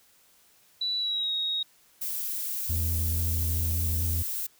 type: tone with pitch glide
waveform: sine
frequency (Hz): 3951 to 3768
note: B7 to A#7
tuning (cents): 0 to +18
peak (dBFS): -26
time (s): 0.81-1.63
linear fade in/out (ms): 5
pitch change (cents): -82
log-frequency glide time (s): 0.98-1.32
type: noise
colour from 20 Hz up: violet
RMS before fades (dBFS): -32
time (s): 2.01-4.47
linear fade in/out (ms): 10
type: tone with vibrato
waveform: triangle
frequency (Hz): 82.41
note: E2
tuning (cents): 0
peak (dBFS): -24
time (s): 2.69-4.23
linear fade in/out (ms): 10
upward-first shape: sine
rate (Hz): 14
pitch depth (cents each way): 12
effects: white hiss -61 dBFS RMS until 4.59 s